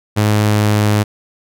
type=tone with pitch glide; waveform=sawtooth; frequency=105.6 to 104.99 Hz; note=G#2 to G#2; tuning=+29 to +19 cents; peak=-7 dBFS; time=0.16-1.04 s; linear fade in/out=20 ms; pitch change=-10 cents; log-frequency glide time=0.41-0.91 s; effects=none